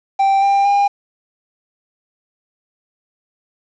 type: tone with pitch steps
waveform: triangle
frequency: 783 / 794.4 / 805.9 Hz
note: G5 / G5 / G5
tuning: -2 / +23 / +48 cents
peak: -9 dBFS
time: 0.19-0.88 s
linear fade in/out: 10 ms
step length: 230 ms
effects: resampled to 16000 Hz + 7-bit